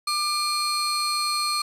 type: tone pair together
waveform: 35% pulse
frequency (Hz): 1195 / 4258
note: D6 / C8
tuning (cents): +30 / +30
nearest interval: octave + minor seventh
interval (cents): 2200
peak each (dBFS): -24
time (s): 0.07-1.62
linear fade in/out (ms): 5
effects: resampled to 32000 Hz + 8-bit